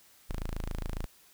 sawtooth tone, 27.26 Hz, A0, 15 cents flat, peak -29 dBFS, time 0.29-1.06 s, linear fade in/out 10 ms, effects white hiss -60 dBFS RMS until 1.33 s

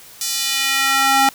square tone with high-pass filter sweep, 270.9 Hz, C#4, 40 cents flat, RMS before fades -17 dBFS, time 0.21-1.29 s, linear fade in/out 2 ms, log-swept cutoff 5700 to 700 Hz, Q 1.2, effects white hiss -42 dBFS RMS until 1.34 s

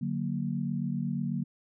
sine chord, D augmented, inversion none, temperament equal, 146.83 / 185 / 233.1 Hz, D3 / F#3 / A#3, 0 / 0 / 0 cents, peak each -33 dBFS, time 0.01-1.44 s, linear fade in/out 10 ms, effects none

